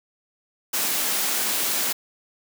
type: high-pass noise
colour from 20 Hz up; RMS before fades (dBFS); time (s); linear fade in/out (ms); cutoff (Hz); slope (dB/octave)
white; -24; 0.73-1.93; 10; 170; 96
effects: none